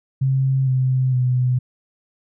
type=tone with pitch steps; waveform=sine; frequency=133.5 / 129.7 / 126.01 Hz; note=C3 / C3 / B2; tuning=+35 / -15 / +35 cents; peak=-15 dBFS; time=0.21-1.59 s; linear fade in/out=10 ms; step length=460 ms; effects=none